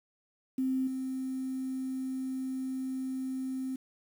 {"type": "tone with level steps", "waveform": "sine", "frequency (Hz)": 261.6, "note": "C4", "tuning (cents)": 0, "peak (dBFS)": [-27, -32], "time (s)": [0.58, 3.76], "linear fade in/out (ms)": 5, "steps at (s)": 0.87, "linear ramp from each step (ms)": 5, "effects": ["9-bit"]}